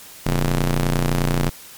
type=ring-modulated tone; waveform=sawtooth; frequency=88.2 Hz; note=F2; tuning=18 cents sharp; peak=-10 dBFS; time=0.26-1.5 s; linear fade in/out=5 ms; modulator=59.8 Hz; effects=white hiss -41 dBFS RMS until 1.77 s + MP3 96 kbps